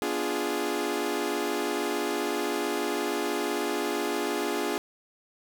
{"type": "chord", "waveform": "sawtooth", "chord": "B diminished seventh", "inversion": "none", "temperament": "equal", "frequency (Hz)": [246.9, 293.7, 349.2, 415.3], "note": ["B3", "D4", "F4", "Ab4"], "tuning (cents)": [0, 0, 0, 0], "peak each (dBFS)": [-33, -29, -28, -27], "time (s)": [0.02, 4.78], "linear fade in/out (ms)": 0, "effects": []}